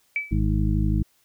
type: tone with exponential decay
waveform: sine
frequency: 2303 Hz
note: D7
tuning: 34 cents flat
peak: -19 dBFS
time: 0.16-0.39 s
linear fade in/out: 1 ms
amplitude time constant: 48 ms
type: harmonic tone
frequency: 52.3 Hz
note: G#1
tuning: 13 cents sharp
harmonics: 1 / 2 / 3 / 4 / 6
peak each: -22 / -25 / -27 / -28 / -30 dBFS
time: 0.31-1.03 s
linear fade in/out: 10 ms
effects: white hiss -64 dBFS RMS until 1.24 s